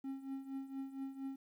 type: tone with tremolo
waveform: triangle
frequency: 270 Hz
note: C#4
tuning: 45 cents flat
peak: -36 dBFS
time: 0.04-1.36 s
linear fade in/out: 5 ms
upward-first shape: triangle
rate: 4.3 Hz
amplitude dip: 80%
effects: 12-bit